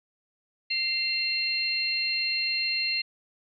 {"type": "tone cluster", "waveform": "sine", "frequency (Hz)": [2103, 2729, 4188], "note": ["C7", "F7", "C8"], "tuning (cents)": [8, -41, 1], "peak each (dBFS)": [-33, -30, -27], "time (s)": [0.7, 3.02], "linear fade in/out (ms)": 10, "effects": []}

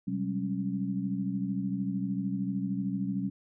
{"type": "tone cluster", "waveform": "sine", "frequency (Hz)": [127.3, 190.2, 203.4, 274.4], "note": ["C3", "F#3", "G#3", "C#4"], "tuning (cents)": [-47, 48, -36, -17], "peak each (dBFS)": [-39, -31, -37, -35], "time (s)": [0.07, 3.3], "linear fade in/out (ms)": 10, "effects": []}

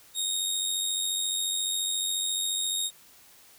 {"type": "tone with amplitude modulation", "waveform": "20% pulse", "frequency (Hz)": 3729, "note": "A#7", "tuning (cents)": 0, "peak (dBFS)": -19, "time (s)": [0.14, 2.91], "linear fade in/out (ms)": 50, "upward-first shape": "sine", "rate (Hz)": 94.3, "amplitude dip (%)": 45, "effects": ["white hiss -55 dBFS RMS until 3.58 s"]}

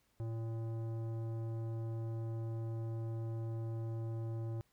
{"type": "tone with tanh clipping", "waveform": "triangle", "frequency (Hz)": 113.5, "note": "A#2", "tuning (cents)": -46, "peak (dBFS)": -39, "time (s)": [0.2, 4.61], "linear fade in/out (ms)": 0, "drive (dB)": 18, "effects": ["pink hiss -75 dBFS RMS until 4.72 s"]}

